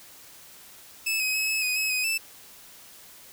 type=tone with pitch steps; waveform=sawtooth; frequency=2612 / 2531 / 2569 / 2589 / 2496 / 2568 / 2507 / 2643 Hz; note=E7 / D#7 / E7 / E7 / D#7 / E7 / D#7 / E7; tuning=-17 / +29 / -45 / -32 / +5 / -46 / +12 / +4 cents; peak=-21 dBFS; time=1.06-2.18 s; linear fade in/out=10 ms; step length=140 ms; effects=white hiss -49 dBFS RMS until 3.32 s